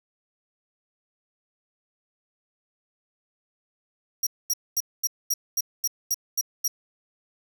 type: tone bursts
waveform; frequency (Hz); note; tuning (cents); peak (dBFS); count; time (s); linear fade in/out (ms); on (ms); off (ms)
sawtooth; 5690; F8; +31; -19; 10; 4.23-6.68; 5; 38; 230
effects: none